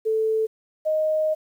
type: tone pair in turn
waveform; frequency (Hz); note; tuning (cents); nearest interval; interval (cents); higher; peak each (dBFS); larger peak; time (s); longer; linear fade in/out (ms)
sine; 440 / 622.3; A4 / D#5; 0 / 0; tritone; 600; second; -19 / -19; neither; 0.05-0.47 / 0.85-1.35; second; 20
effects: 9-bit